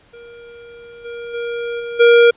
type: tone with level steps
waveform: square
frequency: 471.8 Hz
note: A#4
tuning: 21 cents sharp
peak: -37 / -28 / -22 / -25 / -7 dBFS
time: 0.13-2.31 s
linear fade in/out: 10 ms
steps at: 1.04 / 1.33 / 1.79 / 1.99 s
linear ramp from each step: 20 ms
effects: pink hiss -52 dBFS RMS until 2.36 s + resampled to 8000 Hz